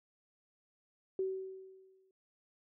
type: tone with exponential decay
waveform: sine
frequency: 380 Hz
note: F#4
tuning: 46 cents sharp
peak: -30 dBFS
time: 1.19-2.11 s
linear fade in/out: 2 ms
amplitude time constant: 200 ms
effects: none